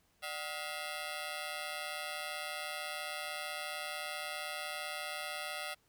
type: ring-modulated tone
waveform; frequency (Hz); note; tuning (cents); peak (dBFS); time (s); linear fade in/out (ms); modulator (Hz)
10% pulse; 674; E5; +38; -27; 0.22-5.75; 20; 77.8
effects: pink hiss -72 dBFS RMS until 5.88 s